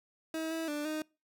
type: tone with pitch steps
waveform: 30% pulse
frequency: 320.4 / 325.1 / 295.1 / 309.5 Hz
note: E4 / E4 / D4 / D#4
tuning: -49 / -24 / +8 / -9 cents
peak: -31 dBFS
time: 0.34-1.02 s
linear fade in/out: 2 ms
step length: 170 ms
effects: noise-tail reverb RT60 0.3 s tail -26 dB re dry